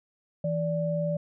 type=tone pair together; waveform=sine; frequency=163.88 / 584 Hz; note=E3 / D5; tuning=-10 / -10 cents; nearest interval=octave + minor seventh; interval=2200 cents; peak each=-28 dBFS; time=0.44-1.17 s; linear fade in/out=5 ms; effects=none